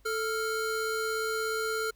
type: tone pair together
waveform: square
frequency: 440 / 1396.9 Hz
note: A4 / F6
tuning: 0 / 0 cents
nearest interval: octave + minor sixth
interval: 2000 cents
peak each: -32 / -33 dBFS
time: 0.05-1.91 s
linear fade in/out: 10 ms
effects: added 50 Hz sine -59 dBFS peak until 1.95 s + pink hiss -68 dBFS RMS until 1.95 s